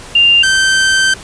sine / sawtooth tone pair in turn, 2794 / 1553.7 Hz, F7 / G6, 0 / -16 cents, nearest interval minor seventh, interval 1016 cents, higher first, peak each -5 dBFS, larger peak neither, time 0.15-0.43 / 0.43-1.14 s, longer second, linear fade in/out 5 ms, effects pink hiss -32 dBFS RMS until 1.23 s + resampled to 22050 Hz

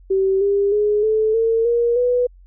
sine tone with pitch steps, 384.8 / 400.9 / 417.7 / 435.2 / 453.4 / 472.4 / 492.2 Hz, G4 / G4 / G#4 / A4 / A#4 / A#4 / B4, -32 / +39 / +10 / -19 / -48 / +23 / -6 cents, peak -14 dBFS, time 0.1-2.27 s, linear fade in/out 10 ms, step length 310 ms, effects added 45 Hz sine -43 dBFS peak until 2.46 s

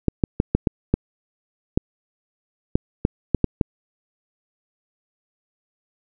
clicks, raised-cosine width 3 ms, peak -3 dBFS, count 12, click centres 0.083 / 0.238 / 0.401 / 0.55 / 0.672 / 0.94 / 1.775 / 2.755 / 3.051 / 3.347 / 3.443 / 3.612 s, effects none

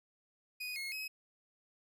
30% pulse tone with pitch steps, 2487 / 2162 / 2552 Hz, D#7 / C#7 / D#7, -1 / -44 / +43 cents, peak -36 dBFS, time 0.6-1.08 s, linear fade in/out 10 ms, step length 160 ms, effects none

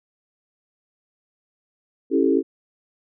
sine chord, A dominant seventh, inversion first, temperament equal with one note detuned, 274.2 / 329.6 / 392 / 440 Hz, C#4 / E4 / G4 / A4, -19 / 0 / 0 / 0 cents, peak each -20 / -21 / -21 / -23 dBFS, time 2.1-2.43 s, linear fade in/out 50 ms, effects none

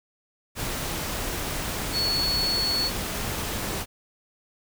sine tone in noise, 4400 Hz, C#8, 14 cents flat, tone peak -23 dBFS, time 1.92-2.91 s, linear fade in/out 50 ms, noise pink, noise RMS -30 dBFS, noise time 0.55-3.86 s, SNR +4 dB, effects none

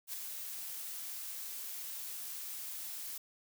blue noise with ADSR envelope, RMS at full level -39 dBFS, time 0.07-3.18 s, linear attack 61 ms, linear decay 10 ms, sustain -4 dB, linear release 5 ms, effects none

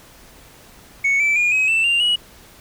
sine tone with pitch steps, 2217 / 2321 / 2429 / 2542 / 2661 / 2785 / 2915 Hz, C#7 / D7 / D#7 / D#7 / E7 / F7 / F#7, 0 / -21 / -42 / +36 / +16 / -5 / -26 cents, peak -12 dBFS, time 1.04-2.16 s, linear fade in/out 10 ms, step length 160 ms, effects tanh soft clip ceiling -13 dBFS + pink hiss -46 dBFS RMS until 2.6 s

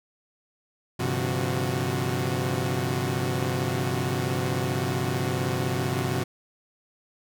sawtooth tone cluster, 98.3 / 129.1 / 144.7 / 171.8 / 367.2 Hz, G2 / C3 / D3 / F3 / F#4, +5 / -23 / -25 / -28 / -13 cents, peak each -28 / -24 / -30 / -30 / -28 dBFS, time 0.99-6.24 s, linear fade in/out 10 ms, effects none

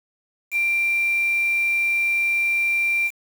sine tone with quantisation, 2367 Hz, D7, 13 cents sharp, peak -18 dBFS, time 0.51-3.11 s, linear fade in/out 50 ms, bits 6, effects none

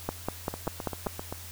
two click trains, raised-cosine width 1 ms, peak -20 / -14 dBFS, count 7 / 6, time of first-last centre 0.54-1.325 / 0.09-1.068 s, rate 7.64 / 5.11 Hz, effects added 87 Hz sine -45 dBFS peak until 1.51 s + white hiss -45 dBFS RMS until 1.51 s

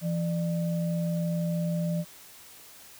sine tone pair together, 168.54 / 598 Hz, E3 / D5, +39 / +31 cents, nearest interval octave + minor seventh, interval 2192 cents, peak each -26 / -35 dBFS, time 0.01-2.05 s, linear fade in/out 50 ms, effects white hiss -50 dBFS RMS until 2.99 s

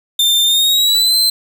40% pulse tone with pitch glide, 3590 to 4100 Hz, A7 to C8, +34 to -36 cents, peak -9 dBFS, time 0.19-1.3 s, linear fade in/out 5 ms, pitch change +230 cents, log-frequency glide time 0.44-1.16 s, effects none

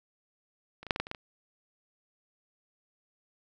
clicks, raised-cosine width 0.3 ms, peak -29 / -26 / -8 / -16 / -14 / -26 / -18 / -27 dBFS, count 8, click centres 0.83 / 0.867 / 0.908 / 0.961 / 1 / 1.069 / 1.114 / 1.148 s, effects none

